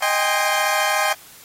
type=chord; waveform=20% pulse; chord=Ab major seventh; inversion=second; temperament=equal with one note detuned; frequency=622.3 / 784 / 817.8 / 1046.5 Hz; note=Eb5 / G5 / Ab5 / C6; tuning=0 / 0 / -27 / 0 cents; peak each=-18 dBFS; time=0.02-1.13 s; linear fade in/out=5 ms; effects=white hiss -45 dBFS RMS until 1.44 s + AAC 48 kbps